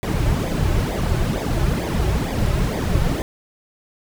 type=noise with flanger; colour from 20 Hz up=brown; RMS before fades=-20 dBFS; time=0.03-3.22 s; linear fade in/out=0 ms; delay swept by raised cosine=0.7 to 4.3 ms; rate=2.2 Hz; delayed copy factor=-0.75; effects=none